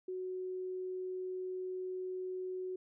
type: tone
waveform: sine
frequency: 370 Hz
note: F#4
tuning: in tune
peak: -37 dBFS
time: 0.08-2.76 s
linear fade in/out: 5 ms
effects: none